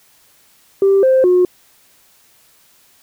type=tone with pitch steps; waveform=sine; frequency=391.8 / 523 / 361.4 Hz; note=G4 / C5 / F#4; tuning=-1 / -1 / -41 cents; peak=-7 dBFS; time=0.82-1.45 s; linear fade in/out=2 ms; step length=210 ms; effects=tanh soft clip ceiling -5 dBFS + white hiss -52 dBFS RMS until 3.02 s